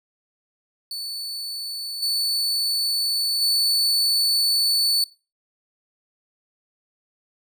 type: tone with level steps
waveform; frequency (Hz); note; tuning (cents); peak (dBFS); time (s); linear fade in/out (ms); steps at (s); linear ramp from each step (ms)
40% pulse; 4474; C#8; +15; -27 / -19 / -16; 0.91-5.04; 2; 2.02 / 3.41; 10
effects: noise-tail reverb RT60 0.3 s tail -21 dB re dry